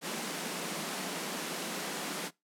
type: high-pass noise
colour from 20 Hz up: pink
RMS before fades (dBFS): -37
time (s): 0.01-2.31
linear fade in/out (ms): 50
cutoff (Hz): 160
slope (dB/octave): 96
effects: noise-tail reverb RT60 0.2 s tail -22 dB re dry + low-pass 12000 Hz 12 dB/octave